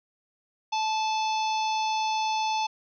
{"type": "harmonic tone", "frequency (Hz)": 872, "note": "A5", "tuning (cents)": -16, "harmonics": [1, 3, 4, 5, 6, 7], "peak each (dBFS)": [-25, -35, -37, -39, -41, -42], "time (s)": [0.72, 2.67], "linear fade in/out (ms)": 10, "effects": []}